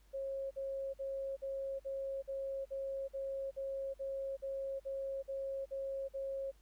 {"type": "tone bursts", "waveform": "sine", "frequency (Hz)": 543, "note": "C#5", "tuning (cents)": -36, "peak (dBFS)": -37, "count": 15, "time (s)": [0.13, 6.516], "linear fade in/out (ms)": 20, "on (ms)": 380, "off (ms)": 49, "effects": ["added 50 Hz sine -62 dBFS peak until 6.61 s", "pink hiss -72 dBFS RMS until 6.61 s"]}